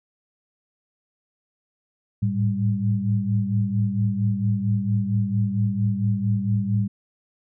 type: tone cluster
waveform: sine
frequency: 106.9 / 111.3 / 196.8 Hz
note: A2 / A2 / G3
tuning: -49 / +20 / +7 cents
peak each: -24 dBFS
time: 2.22-6.88 s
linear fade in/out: 10 ms
effects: none